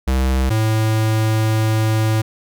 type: tone pair in turn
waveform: square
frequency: 65.3 / 109.82 Hz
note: C2 / A2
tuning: -3 / -3 cents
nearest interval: major sixth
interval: 900 cents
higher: second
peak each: -15 dBFS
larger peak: neither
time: 0.07-0.5 / 0.5-2.22 s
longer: second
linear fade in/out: 10 ms
effects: none